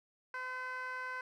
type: tone with band-pass filter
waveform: 15% pulse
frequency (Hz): 510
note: C5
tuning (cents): -44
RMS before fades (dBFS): -41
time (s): 0.34-1.21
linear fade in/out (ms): 2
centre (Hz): 1400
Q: 2.1
effects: none